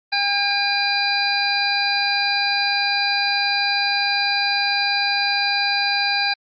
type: harmonic tone with a mistuned harmonic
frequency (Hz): 806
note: G5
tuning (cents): +48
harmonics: 1 / 2 / 3 / 5 / 6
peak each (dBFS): -24 / -24 / -24 / -24 / -24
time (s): 0.12-6.34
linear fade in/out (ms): 10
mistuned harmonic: 6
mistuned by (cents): -20
effects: Opus 32 kbps